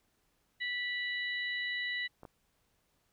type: harmonic tone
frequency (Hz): 982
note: B5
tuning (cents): -10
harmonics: 2 / 3 / 4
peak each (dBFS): -34 / -44 / -41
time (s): 0.6-2.08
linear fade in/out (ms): 20
type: clicks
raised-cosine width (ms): 1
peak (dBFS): -35 / -33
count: 2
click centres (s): 2.233 / 2.252
effects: pink hiss -75 dBFS RMS until 3.12 s